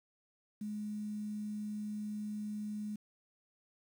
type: tone with quantisation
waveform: sine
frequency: 210.3 Hz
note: G#3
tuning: 22 cents sharp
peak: -37 dBFS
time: 0.61-2.96 s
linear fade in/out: 5 ms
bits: 10
effects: none